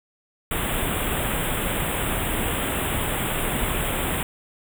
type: band-stop noise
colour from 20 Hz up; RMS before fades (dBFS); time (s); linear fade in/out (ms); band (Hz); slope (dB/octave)
pink; -25; 0.51-4.23; 2; 3600 to 7700; 96
effects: none